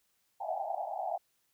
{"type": "band-pass noise", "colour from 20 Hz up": "pink", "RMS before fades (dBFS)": -36, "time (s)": [0.4, 1.18], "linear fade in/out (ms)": 10, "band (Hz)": [640, 840], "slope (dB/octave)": 96, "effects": ["white hiss -75 dBFS RMS until 1.53 s"]}